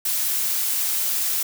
blue noise, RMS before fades -23 dBFS, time 0.05-1.43 s, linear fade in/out 5 ms, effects none

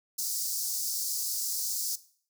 pink high-pass noise, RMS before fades -32 dBFS, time 0.18-1.96 s, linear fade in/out 10 ms, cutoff 4800 Hz, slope 48 dB/octave, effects noise-tail reverb RT60 0.5 s tail -17 dB re dry

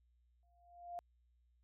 sine tone with exponential growth, 698.5 Hz, F5, in tune, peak -40 dBFS, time 0.43-0.99 s, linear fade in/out 0 ms, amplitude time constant 120 ms, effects added 60 Hz sine -70 dBFS peak until 1.63 s + AAC 48 kbps

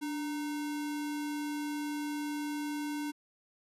sine tone with sample-and-hold, 293.7 Hz, D4, in tune, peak -33 dBFS, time 0.01-3.12 s, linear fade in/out 20 ms, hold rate 1225 Hz, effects resampled to 32000 Hz

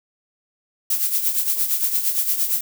violet noise with tremolo, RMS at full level -18 dBFS, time 0.9-2.61 s, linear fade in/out 5 ms, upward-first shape triangle, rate 8.7 Hz, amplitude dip 70%, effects none

